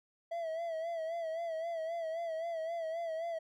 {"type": "tone with vibrato", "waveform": "triangle", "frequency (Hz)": 659.3, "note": "E5", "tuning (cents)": 0, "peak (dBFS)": -33, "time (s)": [0.31, 3.39], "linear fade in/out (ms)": 10, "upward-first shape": "sine", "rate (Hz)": 3.8, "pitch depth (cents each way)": 62, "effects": []}